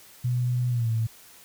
sine tone with pitch glide, 123.47 to 112.57 Hz, B2 to A2, 0 to +40 cents, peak -22 dBFS, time 0.24-1.07 s, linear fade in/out 10 ms, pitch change -160 cents, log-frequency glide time 0.7-0.91 s, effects white hiss -51 dBFS RMS until 1.44 s

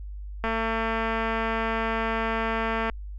click train, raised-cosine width 0.5 ms, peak -13 dBFS, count 554, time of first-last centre 0.44-2.898 s, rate 225 Hz, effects added 50 Hz sine -34 dBFS peak until 3.18 s + Opus 48 kbps

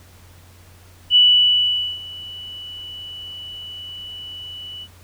sine tone with ADSR envelope, 2960 Hz, F#7, in tune, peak -8 dBFS, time 1.1-4.88 s, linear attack 56 ms, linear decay 830 ms, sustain -23 dB, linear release 56 ms, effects added 89 Hz sine -46 dBFS peak until 5.03 s + pink hiss -50 dBFS RMS until 5.03 s

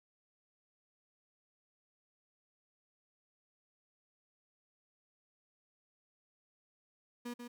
35% pulse tone with echo, 241.1 Hz, B3, 41 cents flat, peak -38 dBFS, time 7.25-7.34 s, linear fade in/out 10 ms, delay 140 ms, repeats 1, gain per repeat -5 dB, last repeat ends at 7.48 s, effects none

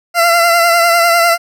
20% pulse tone with vibrato, 682 Hz, F5, 41 cents flat, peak -3 dBFS, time 0.14-1.38 s, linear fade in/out 50 ms, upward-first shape triangle, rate 10 Hz, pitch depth 42 cents each way, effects none

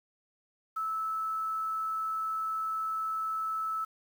sine tone with quantisation, 1308 Hz, E6, 14 cents flat, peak -30 dBFS, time 0.76-3.85 s, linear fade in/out 10 ms, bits 9, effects none

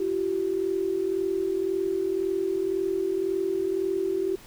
sine tone pair together, 342 / 383.9 Hz, F4 / G4, -36 / -36 cents, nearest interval major second, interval 200 cents, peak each -29 / -25 dBFS, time 0-4.36 s, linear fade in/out 5 ms, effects pink hiss -50 dBFS RMS until 4.46 s

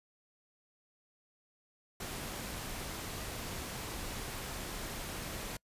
pink noise with amplitude modulation, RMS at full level -40 dBFS, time 2-5.57 s, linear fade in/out 5 ms, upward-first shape sine, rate 291 Hz, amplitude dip 25%, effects noise-tail reverb RT60 0.1 s tail -26 dB re dry + resampled to 32000 Hz

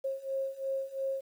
sine beating tone pair, 537 / 539.9 Hz, C5 / C#5, +45 / -46 cents, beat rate 2.9 Hz, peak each -36 / -34 dBFS, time 0.04-1.21 s, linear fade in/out 10 ms, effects 10-bit

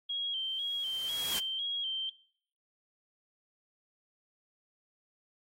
sine tone with vibrato, 3212 Hz, G7, 41 cents sharp, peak -32 dBFS, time 0.09-2.1 s, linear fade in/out 10 ms, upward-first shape square, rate 2 Hz, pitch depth 45 cents each way
white noise with exponential growth, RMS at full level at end -34 dBFS, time 0.37-1.39 s, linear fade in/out 1 ms, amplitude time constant 220 ms
effects noise-tail reverb RT60 0.6 s tail -23 dB re dry + AAC 48 kbps

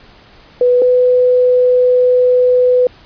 sine tone pair in turn, 493.9 / 499.4 Hz, B4 / B4, 0 / +19 cents, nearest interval unison, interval 19 cents, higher second, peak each -7 dBFS, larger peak neither, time 0.61-0.82 / 0.82-2.87 s, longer second, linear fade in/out 2 ms, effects pink hiss -43 dBFS RMS until 3.05 s + resampled to 11025 Hz

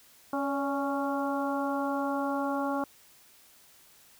harmonic tone with a mistuned harmonic, 277.2 Hz, C#4, in tune, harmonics 1 / 2 / 3 / 4 / 5, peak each -31 / -34 / -34 / -36 / -39 dBFS, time 0.33-2.84 s, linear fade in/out 2 ms, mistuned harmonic 2, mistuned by +44 cents, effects white hiss -58 dBFS RMS until 4.19 s

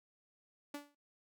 sawtooth tone with exponential decay, 289.5 Hz, D4, 25 cents flat, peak -35 dBFS, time 0.74-0.95 s, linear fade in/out 5 ms, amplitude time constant 45 ms, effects noise-tail reverb RT60 0.1 s tail -17 dB re dry

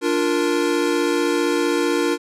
square chord, Bb major, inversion first, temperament equal, 293.7 / 349.2 / 466.2 Hz, D4 / F4 / Bb4, 0 / 0 / 0 cents, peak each -23 / -22 / -23 dBFS, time 0.01-2.18 s, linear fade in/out 50 ms, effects low-pass 10000 Hz 12 dB/octave

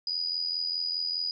sine tone with amplitude modulation, 4926 Hz, D#8, 18 cents flat, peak -25 dBFS, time 0.07-1.31 s, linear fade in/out 2 ms, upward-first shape sine, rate 84.9 Hz, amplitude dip 65%, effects none

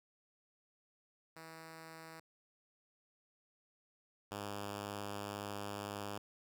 5% pulse tone pair in turn, 161.8 / 101.93 Hz, E3 / G#2, -32 / -32 cents, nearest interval minor sixth, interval 800 cents, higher first, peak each -39 / -30 dBFS, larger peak second, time 1.36-2.2 / 4.31-6.18 s, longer second, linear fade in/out 5 ms, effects none

